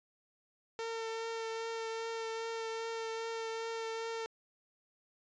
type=tone with vibrato; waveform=sawtooth; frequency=452.6 Hz; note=A4; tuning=49 cents sharp; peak=-33 dBFS; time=0.79-4.26 s; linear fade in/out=0 ms; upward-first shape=triangle; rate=2.5 Hz; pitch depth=17 cents each way; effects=resampled to 16000 Hz